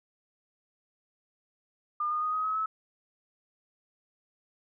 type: tone with pitch steps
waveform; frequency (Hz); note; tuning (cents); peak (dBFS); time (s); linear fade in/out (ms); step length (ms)
sine; 1207 / 1224.6 / 1242.4 / 1260.4 / 1278.8 / 1297.4; D6 / D#6 / D#6 / D#6 / D#6 / E6; +47 / -28 / -3 / +22 / +47 / -28; -27; 2-2.66; 5; 110
effects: none